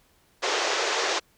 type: band-pass noise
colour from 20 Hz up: pink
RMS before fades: -26 dBFS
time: 0.42-1.2 s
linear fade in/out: 20 ms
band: 370 to 6800 Hz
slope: 48 dB/octave
effects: pink hiss -63 dBFS RMS until 1.37 s